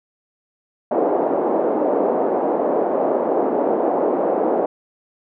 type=band-pass noise; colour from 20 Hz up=white; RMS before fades=-19 dBFS; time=0.91-4.66 s; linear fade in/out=5 ms; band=280 to 690 Hz; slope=24 dB/octave; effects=none